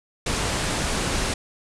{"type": "low-pass noise", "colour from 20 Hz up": "pink", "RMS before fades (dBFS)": -25, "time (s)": [0.26, 1.34], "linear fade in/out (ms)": 5, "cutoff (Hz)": 10000, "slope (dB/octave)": 48, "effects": []}